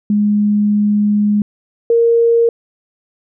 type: tone pair in turn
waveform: sine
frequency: 207.7 / 465 Hz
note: G#3 / A#4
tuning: 0 / -4 cents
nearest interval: octave + major second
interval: 1396 cents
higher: second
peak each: -10 / -8 dBFS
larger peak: second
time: 0.1-1.42 / 1.9-2.49 s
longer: first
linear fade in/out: 2 ms
effects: none